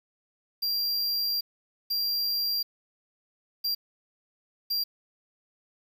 square tone bursts at uneven times, 4751 Hz, D8, 19 cents sharp, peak -26 dBFS, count 4, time 0.62-1.41 / 1.9-2.63 / 3.64-3.75 / 4.7-4.84 s, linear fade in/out 10 ms, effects 9-bit

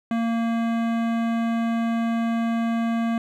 sine tone with hard clipping, 230 Hz, A#3, 23 cents flat, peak -23 dBFS, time 0.11-3.18 s, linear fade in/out 2 ms, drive 17 dB, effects none

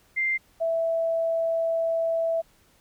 sine tone pair in turn, 2093 / 659.3 Hz, C7 / E5, 0 / 0 cents, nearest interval octave + minor sixth, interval 2000 cents, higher first, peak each -22 dBFS, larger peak neither, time 0.16-0.38 / 0.6-2.42 s, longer second, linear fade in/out 20 ms, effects pink hiss -61 dBFS RMS until 2.8 s

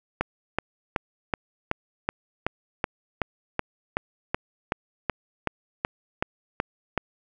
click train, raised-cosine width 0.5 ms, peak -8 dBFS, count 19, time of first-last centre 0.21-6.977 s, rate 2.66 Hz, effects none

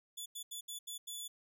15% pulse tone bursts at uneven times, 3453 Hz, A7, 33 cents flat, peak -35 dBFS, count 6, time 0.17-0.26 / 0.35-0.43 / 0.51-0.61 / 0.68-0.79 / 0.87-0.98 / 1.07-1.28 s, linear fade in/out 10 ms, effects none

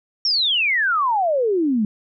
sine exponential sweep, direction down, 5600 to 202.2 Hz, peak -16 dBFS, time 0.25-1.85 s, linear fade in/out 2 ms, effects none

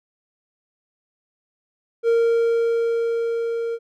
triangle tone with level ramp, 462.9 Hz, A#4, 12 cents flat, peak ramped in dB -12 to -21 dBFS, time 2.03-3.79 s, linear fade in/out 50 ms, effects none

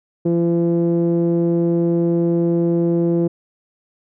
sawtooth tone with low-pass filter, 170 Hz, F3, 46 cents flat, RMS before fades -17 dBFS, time 0.25-3.28 s, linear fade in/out 10 ms, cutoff 410 Hz, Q 4.5, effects none

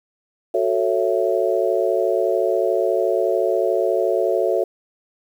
sine chord, F# minor seventh, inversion none, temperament just, 370 / 444 / 555 / 666 Hz, F#4 / A4 / C#5 / E5, 0 / +16 / +2 / +18 cents, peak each -22 dBFS, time 0.54-4.64 s, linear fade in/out 5 ms, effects 8-bit

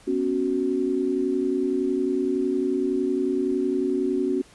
sine chord, B suspended second, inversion none, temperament just, 246.9 / 277.8 / 370.4 Hz, B3 / C#4 / F#4, 0 / +4 / +2 cents, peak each -29 / -25 / -24 dBFS, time 0.07-4.42 s, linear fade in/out 10 ms, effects pink hiss -52 dBFS RMS until 4.54 s + resampled to 24000 Hz

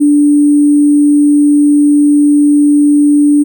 sine tone with sample-and-hold, 292.2 Hz, D4, 9 cents flat, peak -4 dBFS, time 0-3.44 s, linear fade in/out 20 ms, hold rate 8820 Hz, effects none

